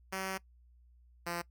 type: tone pair in turn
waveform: 5% pulse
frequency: 190.5 / 172.15 Hz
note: G3 / F3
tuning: -49 / -25 cents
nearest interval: major second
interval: 176 cents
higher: first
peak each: -24 dBFS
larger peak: neither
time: 0.12-0.38 / 1.26-1.42 s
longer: first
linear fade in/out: 10 ms
effects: noise-tail reverb RT60 0.1 s tail -21 dB re dry + added 60 Hz sine -59 dBFS peak until 1.5 s